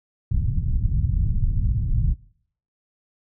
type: low-pass noise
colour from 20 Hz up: pink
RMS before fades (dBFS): -21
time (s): 0.31-2.14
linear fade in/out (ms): 5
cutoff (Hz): 140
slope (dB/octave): 24
effects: noise-tail reverb RT60 0.6 s tail -21 dB re dry